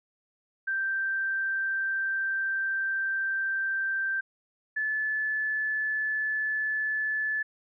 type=tone pair in turn; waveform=sine; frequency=1568 / 1732.3 Hz; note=G6 / A6; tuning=0 / -27 cents; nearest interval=major second; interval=173 cents; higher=second; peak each=-26 dBFS; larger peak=neither; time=0.67-4.21 / 4.76-7.43 s; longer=first; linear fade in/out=10 ms; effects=none